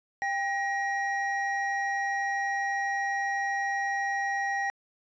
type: tone pair together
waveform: triangle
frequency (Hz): 794 / 1893.9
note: G5 / A#6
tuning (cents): +22 / +27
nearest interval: octave + minor third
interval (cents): 1505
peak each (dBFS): -28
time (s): 0.22-4.7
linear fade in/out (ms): 0
effects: resampled to 16000 Hz